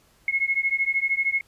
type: beating tone pair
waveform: sine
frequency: 2167 / 2180 Hz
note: C#7 / C#7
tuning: -40 / -29 cents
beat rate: 13 Hz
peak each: -24 dBFS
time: 0.28-1.41 s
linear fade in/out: 2 ms
effects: pink hiss -60 dBFS RMS until 1.47 s + resampled to 32000 Hz